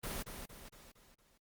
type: noise with echo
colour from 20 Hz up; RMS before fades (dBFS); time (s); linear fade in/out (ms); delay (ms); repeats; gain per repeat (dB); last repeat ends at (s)
pink; -40; 0.03-0.23; 10; 230; 5; -6; 1.38
effects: Opus 24 kbps